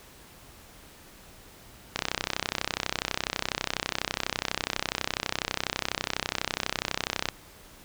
click train, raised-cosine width 0.2 ms, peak -8 dBFS, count 172, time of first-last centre 1.96-7.287 s, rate 32.1 Hz, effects pink hiss -51 dBFS RMS until 7.84 s

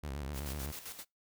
sawtooth tone with vibrato, 70.3 Hz, C#2, 25 cents sharp, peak -34 dBFS, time 0.03-0.72 s, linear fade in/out 10 ms, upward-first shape square, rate 8 Hz, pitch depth 99 cents each way
white noise with tremolo, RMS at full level -44 dBFS, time 0.33-1.05 s, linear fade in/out 50 ms, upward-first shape square, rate 7.6 Hz, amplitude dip 60%
effects noise-tail reverb RT60 0.2 s tail -26 dB re dry

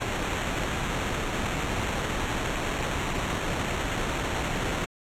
pink noise with sample-and-hold, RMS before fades -29 dBFS, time 0-4.86 s, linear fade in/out 20 ms, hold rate 4900 Hz, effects low-pass 9000 Hz 12 dB/octave

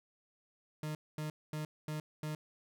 40% pulse tone bursts, 153 Hz, D#3, 29 cents flat, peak -36 dBFS, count 5, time 0.83-2.35 s, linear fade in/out 2 ms, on 120 ms, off 230 ms, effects none

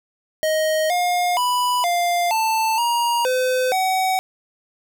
square tone with pitch steps, 626 / 712 / 988 / 699 / 886 / 946 / 510 / 753 Hz, D#5 / F5 / B5 / F5 / A5 / A#5 / C5 / F#5, +10 / +33 / 0 / +1 / +12 / +25 / -44 / +30 cents, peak -18 dBFS, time 0.43-4.19 s, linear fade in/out 0 ms, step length 470 ms, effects none

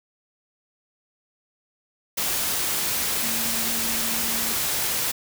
sine tone in noise, 227.8 Hz, A#3, 40 cents flat, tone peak -35 dBFS, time 3.22-4.54 s, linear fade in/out 10 ms, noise white, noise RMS -25 dBFS, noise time 2.17-5.12 s, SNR -13 dB, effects none

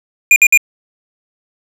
square tone bursts, 2418 Hz, D7, 50 cents sharp, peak -4 dBFS, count 3, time 0.31-0.575 s, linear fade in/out 2 ms, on 51 ms, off 56 ms, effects low-pass 11000 Hz 12 dB/octave

